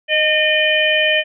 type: harmonic tone with a mistuned harmonic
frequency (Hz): 609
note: D#5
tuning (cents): -37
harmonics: 1 / 3 / 4 / 5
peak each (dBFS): -18 / -18 / -18 / -18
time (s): 0.08-1.24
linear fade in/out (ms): 50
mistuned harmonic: 1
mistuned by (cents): +24
effects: none